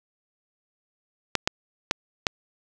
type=clicks; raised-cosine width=0.2 ms; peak=-3 dBFS; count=4; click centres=1.353 / 1.475 / 1.911 / 2.268 s; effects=none